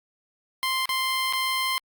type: tone with dropouts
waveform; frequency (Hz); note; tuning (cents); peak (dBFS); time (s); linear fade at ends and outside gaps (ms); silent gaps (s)
15% pulse; 1046.5; C6; 0; -17; 0.63-1.78; 0; 0.856-0.891 / 1.326-1.334
effects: Opus 48 kbps